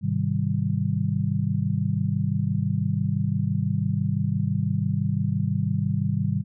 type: chord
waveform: sine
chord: Ab major seventh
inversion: none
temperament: just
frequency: 103.83 / 129.78 / 155.74 / 194.67 Hz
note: Ab2 / C3 / Eb3 / G3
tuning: 0 / -14 / +2 / -12 cents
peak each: -27 dBFS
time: 0.01-6.44 s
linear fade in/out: 50 ms
effects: none